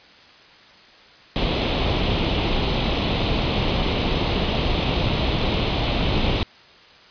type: noise with comb filter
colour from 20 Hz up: pink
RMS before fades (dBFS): -21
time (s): 1.36-6.43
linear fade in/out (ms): 0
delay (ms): 0.31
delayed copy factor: +0.6
effects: white hiss -48 dBFS RMS until 7.1 s + resampled to 11025 Hz